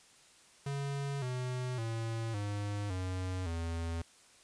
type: tone with pitch steps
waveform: square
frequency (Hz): 140 / 126.18 / 113.72 / 102.49 / 92.37 / 83.24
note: C#3 / B2 / A#2 / G#2 / F#2 / E2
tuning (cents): +18 / +38 / -42 / -22 / -2 / +17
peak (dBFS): -35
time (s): 0.66-4.02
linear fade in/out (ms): 5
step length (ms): 560
effects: white hiss -61 dBFS RMS until 4.43 s + resampled to 22050 Hz